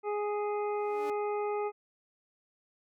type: harmonic tone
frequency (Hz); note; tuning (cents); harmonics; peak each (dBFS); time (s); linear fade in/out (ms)
415.3; G#4; 0; 1 / 2 / 3 / 5 / 6; -31 / -36 / -41 / -49 / -51; 0.03-1.72; 50
type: tone with exponential growth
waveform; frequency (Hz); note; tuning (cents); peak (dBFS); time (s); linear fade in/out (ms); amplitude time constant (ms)
sawtooth; 293.7; D4; 0; -37; 0.64-1.1; 0; 100
effects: none